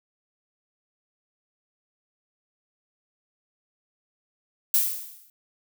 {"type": "noise with exponential decay", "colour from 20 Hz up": "violet", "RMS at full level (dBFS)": -18, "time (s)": [4.74, 5.3], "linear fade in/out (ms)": 2, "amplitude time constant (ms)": 120, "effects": []}